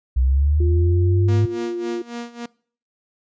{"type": "linear sweep", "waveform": "sine", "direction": "up", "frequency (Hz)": [61.74, 105.9], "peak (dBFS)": -14, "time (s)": [0.16, 1.46], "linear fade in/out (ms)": 10}
{"type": "tone", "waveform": "sine", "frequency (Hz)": 350, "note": "F4", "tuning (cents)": 4, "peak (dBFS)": -23, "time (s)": [0.6, 2.02], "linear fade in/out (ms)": 5}
{"type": "tone with tremolo", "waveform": "sawtooth", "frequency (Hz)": 237.1, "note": "A#3", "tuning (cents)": 30, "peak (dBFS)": -23, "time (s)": [1.28, 2.46], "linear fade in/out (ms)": 5, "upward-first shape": "sine", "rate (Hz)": 3.6, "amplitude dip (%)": 85}
{"effects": ["noise-tail reverb RT60 0.5 s tail -24 dB re dry", "resampled to 16000 Hz"]}